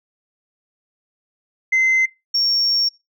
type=tone pair in turn; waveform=sine; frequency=2065 / 5513 Hz; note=C7 / F8; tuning=-23 / -23 cents; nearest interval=octave + perfect fourth; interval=1700 cents; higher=second; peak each=-11 / -14 dBFS; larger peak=first; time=1.72-2.06 / 2.34-2.89 s; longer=second; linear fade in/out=10 ms; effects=noise-tail reverb RT60 0.2 s tail -21 dB re dry + tanh soft clip ceiling -11 dBFS